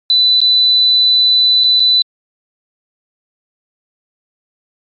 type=tone with dropouts; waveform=sine; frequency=3992 Hz; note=B7; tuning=18 cents sharp; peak=-7 dBFS; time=0.1-2.02 s; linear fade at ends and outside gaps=1 ms; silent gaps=0.404-0.415 / 1.637-1.642 / 1.797-1.802 s; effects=MP3 48 kbps